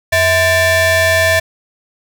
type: ring-modulated tone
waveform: 35% pulse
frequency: 560 Hz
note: C#5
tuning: 18 cents sharp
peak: -5 dBFS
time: 0.12-1.4 s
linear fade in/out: 10 ms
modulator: 1210 Hz
effects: none